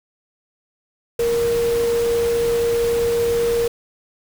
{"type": "tone in noise", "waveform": "sine", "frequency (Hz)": 468.6, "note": "A#4", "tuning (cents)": 9, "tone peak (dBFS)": -16, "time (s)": [1.19, 3.68], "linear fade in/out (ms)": 5, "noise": "pink", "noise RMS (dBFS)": -30, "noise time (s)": [1.19, 3.68], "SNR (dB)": 11, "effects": []}